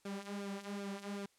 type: tone with flanger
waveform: sawtooth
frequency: 200.1 Hz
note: G3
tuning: 36 cents sharp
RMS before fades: -43 dBFS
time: 0.05-1.26 s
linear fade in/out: 5 ms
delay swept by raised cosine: 0.99 to 4.99 ms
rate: 2.6 Hz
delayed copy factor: -0.65
effects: white hiss -72 dBFS RMS until 1.38 s + low-pass 10000 Hz 12 dB/octave